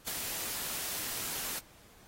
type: noise with ADSR envelope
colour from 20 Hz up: white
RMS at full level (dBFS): -33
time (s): 0.06-1.6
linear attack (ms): 20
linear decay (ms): 6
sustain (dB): -4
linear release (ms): 20
effects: pink hiss -59 dBFS RMS until 2.07 s + AAC 48 kbps